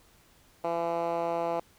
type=tone with band-pass filter; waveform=10% pulse; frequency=168.8 Hz; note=E3; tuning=41 cents sharp; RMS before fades=-30 dBFS; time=0.64-1.6 s; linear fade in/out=5 ms; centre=670 Hz; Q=1.6; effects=pink hiss -61 dBFS RMS until 1.78 s